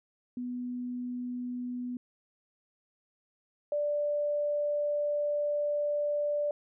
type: tone pair in turn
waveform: sine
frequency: 246.9 / 587.2 Hz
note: B3 / D5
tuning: 0 / 0 cents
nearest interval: octave + minor third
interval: 1500 cents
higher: second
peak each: -33 / -27 dBFS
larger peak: second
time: 0.37-1.97 / 3.72-6.51 s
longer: second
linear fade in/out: 2 ms
effects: none